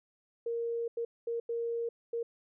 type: tone bursts at uneven times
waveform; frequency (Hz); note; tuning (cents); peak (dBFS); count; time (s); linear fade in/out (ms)
sine; 466.2; A#4; 0; -31; 5; 0.46-0.88 / 0.97-1.05 / 1.27-1.4 / 1.49-1.89 / 2.13-2.23; 5
effects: none